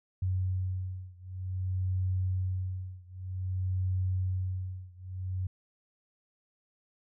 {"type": "beating tone pair", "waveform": "sine", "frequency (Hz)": [92.6, 93.13], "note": ["F#2", "F#2"], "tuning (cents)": [2, 12], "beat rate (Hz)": 0.53, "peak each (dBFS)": [-32, -33], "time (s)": [0.22, 5.47], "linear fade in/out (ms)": 5, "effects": []}